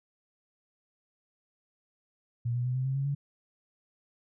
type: tone with pitch steps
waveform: sine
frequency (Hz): 118.9 / 122.38 / 125.97 / 129.66 / 133.46 / 137.37 / 141.4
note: A#2 / B2 / B2 / C3 / C3 / C#3 / C#3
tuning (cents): +35 / -15 / +35 / -15 / +35 / -15 / +35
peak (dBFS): -27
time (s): 2.45-3.15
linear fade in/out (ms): 10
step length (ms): 100
effects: none